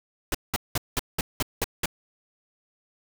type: noise bursts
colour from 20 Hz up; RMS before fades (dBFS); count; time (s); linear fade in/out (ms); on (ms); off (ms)
pink; -25; 8; 0.32-1.858; 2; 26; 190
effects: none

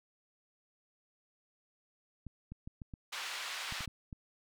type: clicks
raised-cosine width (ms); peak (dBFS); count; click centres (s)
5; -32; 9; 2.267 / 2.52 / 2.675 / 2.818 / 2.938 / 3.724 / 3.807 / 3.877 / 4.128
type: band-pass noise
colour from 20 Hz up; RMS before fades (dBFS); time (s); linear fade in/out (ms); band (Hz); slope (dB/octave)
white; -41; 3.12-3.86; 10; 940 to 3800; 12
effects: none

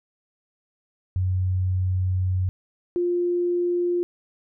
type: tone pair in turn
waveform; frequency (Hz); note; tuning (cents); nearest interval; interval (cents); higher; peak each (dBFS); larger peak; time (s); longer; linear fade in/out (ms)
sine; 92.5 / 351.3; F#2 / F4; 0 / +10; octave + major seventh; 2310; second; -20 / -20; neither; 1.16-2.49 / 2.96-4.03; first; 0
effects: none

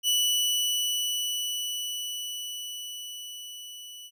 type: tone with level ramp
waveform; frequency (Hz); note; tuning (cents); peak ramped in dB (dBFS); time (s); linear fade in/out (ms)
sawtooth; 2960; F#7; 0; -18 to -39; 0.03-4.11; 50
effects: none

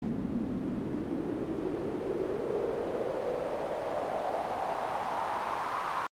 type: noise with band-pass filter sweep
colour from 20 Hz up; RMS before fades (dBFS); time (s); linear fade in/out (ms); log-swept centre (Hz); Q
pink; -33; 0.02-6.07; 5; 220 to 1100; 3.3
effects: Opus 48 kbps

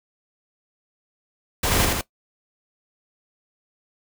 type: noise with echo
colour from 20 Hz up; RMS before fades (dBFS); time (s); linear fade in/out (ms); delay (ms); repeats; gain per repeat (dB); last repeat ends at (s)
pink; -22; 1.63-1.85; 5; 81; 2; -2; 2.012
effects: noise-tail reverb RT60 0.1 s tail -18 dB re dry

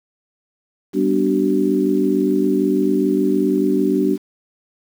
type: chord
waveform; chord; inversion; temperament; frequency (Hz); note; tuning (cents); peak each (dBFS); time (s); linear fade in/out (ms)
sine; G major seventh; none; equal with one note detuned; 196 / 246.9 / 293.7 / 378.9; G3 / B3 / D4 / F#4; 0 / 0 / 0 / +41; -21 / -22 / -18 / -19; 0.93-4.18; 50
effects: 7-bit

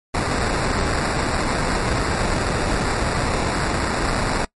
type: noise with sample-and-hold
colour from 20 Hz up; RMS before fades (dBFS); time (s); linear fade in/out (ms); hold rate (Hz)
pink; -21; 0.14-4.45; 5; 3150
effects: noise-tail reverb RT60 0.1 s tail -23 dB re dry + MP3 48 kbps

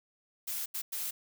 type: noise bursts at uneven times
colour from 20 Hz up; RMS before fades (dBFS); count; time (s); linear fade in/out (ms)
blue; -36; 3; 0.47-0.66 / 0.74-0.82 / 0.92-1.11; 10
effects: none

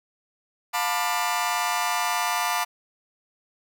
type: chord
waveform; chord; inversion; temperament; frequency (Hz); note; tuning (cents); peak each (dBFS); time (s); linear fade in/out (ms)
sawtooth; B half-diminished seventh; second; just; 711.2 / 889 / 987.8 / 1185.3; F5 / A5 / B5 / D6; +31 / +18 / 0 / +16; -25; 0.73-2.65; 20
effects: none

